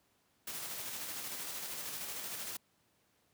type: noise with tremolo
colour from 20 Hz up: white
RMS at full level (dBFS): -41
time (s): 0.47-2.57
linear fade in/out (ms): 5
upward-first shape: square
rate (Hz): 13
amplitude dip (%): 25
effects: pink hiss -73 dBFS RMS until 3.33 s + high-pass 100 Hz 12 dB/octave

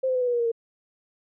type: tone with pitch steps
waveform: sine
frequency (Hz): 523.3 / 513.7 / 504.3 / 495.1 / 486 / 477.1 / 468.4 / 459.8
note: C5 / C5 / B4 / B4 / B4 / A#4 / A#4 / A#4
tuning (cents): 0 / -32 / +36 / +4 / -28 / +40 / +8 / -24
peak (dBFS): -21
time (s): 0.03-0.518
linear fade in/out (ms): 10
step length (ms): 61
effects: none

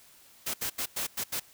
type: noise bursts at uneven times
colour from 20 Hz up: white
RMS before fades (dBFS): -32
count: 6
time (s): 0.46-0.54 / 0.61-0.7 / 0.78-0.86 / 0.96-1.07 / 1.17-1.24 / 1.32-1.4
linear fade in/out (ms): 10
effects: white hiss -57 dBFS RMS until 1.53 s

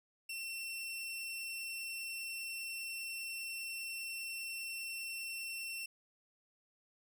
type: tone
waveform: sawtooth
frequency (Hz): 2705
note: E7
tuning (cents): +44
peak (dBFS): -37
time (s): 0.29-5.86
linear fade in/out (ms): 5
effects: none

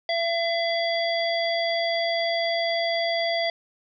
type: harmonic tone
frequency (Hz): 674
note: E5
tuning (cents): +38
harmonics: 1 / 3 / 5 / 7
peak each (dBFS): -24 / -29 / -31 / -32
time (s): 0.09-3.5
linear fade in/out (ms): 2
effects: none

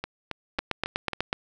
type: two click trains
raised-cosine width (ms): 0.3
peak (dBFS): -15 / -9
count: 5 / 7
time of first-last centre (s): 0.04-1.133 / 0.59-1.329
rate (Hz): 3.66 / 8.12
effects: none

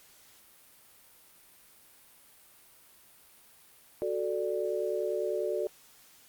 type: chord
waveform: sine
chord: D major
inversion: first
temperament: equal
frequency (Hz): 370 / 440 / 587.3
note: F#4 / A4 / D5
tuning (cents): 0 / 0 / 0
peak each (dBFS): -33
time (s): 4.02-5.67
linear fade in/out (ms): 0
effects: white hiss -58 dBFS RMS until 6.28 s + Opus 48 kbps

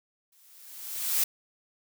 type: noise with exponential growth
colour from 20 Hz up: blue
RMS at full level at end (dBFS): -23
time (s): 0.32-1.24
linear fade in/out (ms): 5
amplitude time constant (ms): 200
effects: none

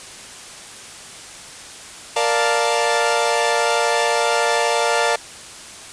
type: chord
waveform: sawtooth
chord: Bb major seventh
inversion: none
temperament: equal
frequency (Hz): 466.2 / 587.3 / 698.5 / 880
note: Bb4 / D5 / F5 / A5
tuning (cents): 0 / 0 / 0 / 0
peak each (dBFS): -18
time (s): 2.16-5.16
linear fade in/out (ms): 5
effects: white hiss -37 dBFS RMS until 5.92 s + resampled to 22050 Hz

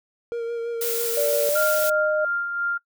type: tone with vibrato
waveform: triangle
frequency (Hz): 466.2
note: A#4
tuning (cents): 0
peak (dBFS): -23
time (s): 0.32-1.49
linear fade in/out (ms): 0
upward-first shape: sine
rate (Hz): 6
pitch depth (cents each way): 20
type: noise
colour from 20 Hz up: blue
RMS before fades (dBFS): -27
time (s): 0.81-1.9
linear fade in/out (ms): 5
type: tone with pitch glide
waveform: sine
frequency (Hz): 580 to 614.1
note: D5 to D#5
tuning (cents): -22 to -23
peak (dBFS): -20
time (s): 1.17-2.25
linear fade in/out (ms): 5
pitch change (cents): +99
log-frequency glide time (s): 1.51-1.58
type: tone with tremolo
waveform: sine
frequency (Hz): 1396.9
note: F6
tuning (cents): 0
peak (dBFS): -21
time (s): 1.55-2.78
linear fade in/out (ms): 10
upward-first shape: sine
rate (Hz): 2.9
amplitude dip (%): 45
effects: noise-tail reverb RT60 0.1 s tail -22 dB re dry

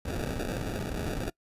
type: noise with sample-and-hold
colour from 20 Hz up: pink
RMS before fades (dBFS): -33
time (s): 0.05-1.3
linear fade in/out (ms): 5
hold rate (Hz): 1050
effects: noise-tail reverb RT60 0.1 s tail -24 dB re dry + resampled to 32000 Hz

